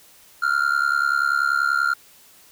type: tone with amplitude modulation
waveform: triangle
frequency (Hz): 1396.9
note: F6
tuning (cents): 0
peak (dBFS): -12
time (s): 0.42-1.94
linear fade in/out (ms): 10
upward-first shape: sine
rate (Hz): 70.3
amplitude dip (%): 90
effects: white hiss -51 dBFS RMS until 2.51 s